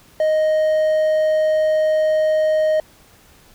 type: tone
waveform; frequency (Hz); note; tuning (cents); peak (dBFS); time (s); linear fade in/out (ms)
triangle; 622.3; D#5; 0; -12; 0.2-2.8; 2
effects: pink hiss -50 dBFS RMS until 3.54 s